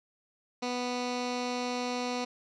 15% pulse tone with low-pass filter, 246.9 Hz, B3, in tune, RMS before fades -33 dBFS, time 0.62-2.25 s, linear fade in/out 10 ms, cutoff 5100 Hz, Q 2, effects none

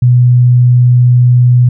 sine tone, 123.4 Hz, B2, 1 cent flat, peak -3 dBFS, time 0.02-1.69 s, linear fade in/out 5 ms, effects none

